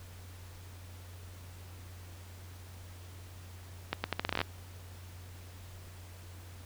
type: accelerating click train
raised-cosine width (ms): 0.3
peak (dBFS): -14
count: 12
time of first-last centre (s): 3.93-4.415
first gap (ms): 110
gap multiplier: 0.79
effects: added 90 Hz sine -47 dBFS peak until 6.65 s + pink hiss -55 dBFS RMS until 6.65 s